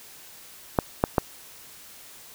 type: clicks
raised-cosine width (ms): 1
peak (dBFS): -4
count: 3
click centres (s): 0.788 / 1.039 / 1.182
effects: white hiss -47 dBFS RMS until 2.34 s